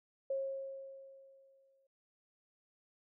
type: tone with exponential decay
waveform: sine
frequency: 541 Hz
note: C#5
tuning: 42 cents flat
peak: -32 dBFS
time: 0.3-1.87 s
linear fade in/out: 5 ms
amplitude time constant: 340 ms
effects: none